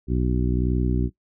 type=harmonic tone; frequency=61.74 Hz; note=B1; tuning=in tune; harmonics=1 / 2 / 3 / 4 / 5 / 6; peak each=-23 / -26 / -28 / -29 / -30 / -31 dBFS; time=0.07-1.1 s; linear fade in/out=50 ms; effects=noise-tail reverb RT60 0.1 s tail -17 dB re dry